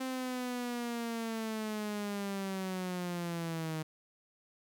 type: linear sweep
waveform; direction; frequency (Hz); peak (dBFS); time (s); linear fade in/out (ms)
sawtooth; down; 261.6 to 156; -31; 0-3.83; 10
effects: none